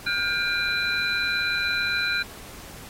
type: tone cluster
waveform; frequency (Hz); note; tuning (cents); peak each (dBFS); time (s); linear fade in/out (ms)
sine; 1422 / 1583 / 2396 / 4019; F6 / G6 / D7 / B7; +31 / +17 / +34 / +30; -28; 0.06-2.23; 10
effects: pink hiss -43 dBFS RMS until 2.89 s + AAC 48 kbps